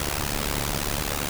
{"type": "noise with amplitude modulation", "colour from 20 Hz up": "pink", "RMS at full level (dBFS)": -23, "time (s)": [0, 1.29], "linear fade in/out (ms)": 2, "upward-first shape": "sine", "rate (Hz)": 72.5, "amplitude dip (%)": 95, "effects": []}